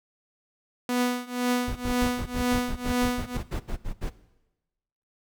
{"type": "tone with tremolo", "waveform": "sawtooth", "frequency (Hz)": 246.7, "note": "B3", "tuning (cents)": -2, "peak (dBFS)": -17, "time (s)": [0.89, 3.37], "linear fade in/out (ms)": 2, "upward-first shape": "triangle", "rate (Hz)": 2, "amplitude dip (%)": 95}
{"type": "noise bursts", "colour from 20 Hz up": "brown", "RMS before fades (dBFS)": -30, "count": 15, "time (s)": [1.67, 4.103], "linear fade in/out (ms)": 20, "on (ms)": 95, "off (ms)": 72}
{"effects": ["noise-tail reverb RT60 1.0 s tail -17 dB re dry"]}